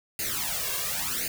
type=noise with flanger; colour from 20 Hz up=white; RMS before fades=-30 dBFS; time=0.19-1.28 s; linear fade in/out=2 ms; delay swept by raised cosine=0.44 to 1.84 ms; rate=0.92 Hz; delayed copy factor=+0.95; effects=none